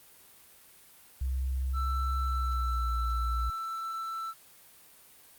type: tone with pitch glide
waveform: sine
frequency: 65.41 to 58.95 Hz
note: C2 to A#1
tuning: 0 to +20 cents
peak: -28 dBFS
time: 1.21-3.5 s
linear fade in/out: 5 ms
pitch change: -180 cents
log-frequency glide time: 2.21-2.93 s
type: tone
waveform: triangle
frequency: 1330 Hz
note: E6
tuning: 15 cents sharp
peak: -31 dBFS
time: 1.73-4.34 s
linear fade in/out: 50 ms
effects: white hiss -56 dBFS RMS until 5.38 s + Opus 32 kbps